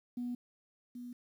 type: tone with echo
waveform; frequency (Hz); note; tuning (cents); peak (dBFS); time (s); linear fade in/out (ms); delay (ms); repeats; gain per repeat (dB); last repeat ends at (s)
sine; 244.1; B3; -20; -34; 0.17-0.35; 5; 780; 1; -8; 1.13
effects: tanh soft clip ceiling -31 dBFS + 11-bit